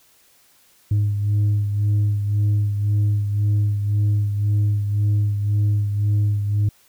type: beating tone pair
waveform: sine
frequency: 103.2 / 105.1 Hz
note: G#2 / G#2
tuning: -10 / +21 cents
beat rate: 1.9 Hz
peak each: -15 / -23 dBFS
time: 0.91-6.69 s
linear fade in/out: 5 ms
effects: tanh soft clip ceiling -14 dBFS + white hiss -56 dBFS RMS until 6.88 s